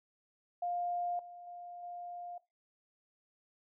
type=tone with level steps; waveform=sine; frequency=704 Hz; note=F5; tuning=14 cents sharp; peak=-33 / -48 / -45 / -42 dBFS; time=0.62-2.38 s; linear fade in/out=5 ms; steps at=1.19 / 1.47 / 1.83 s; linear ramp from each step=2 ms; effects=noise-tail reverb RT60 0.2 s tail -17 dB re dry